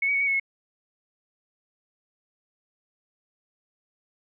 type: tone with pitch steps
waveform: sine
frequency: 2203 / 2262 / 2217 / 2258 / 2197 / 2182 Hz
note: C#7 / C#7 / C#7 / C#7 / C#7 / C#7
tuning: -11 / +34 / 0 / +31 / -16 / -28 cents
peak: -21 dBFS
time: 0.02-0.398 s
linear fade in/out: 5 ms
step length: 63 ms
effects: none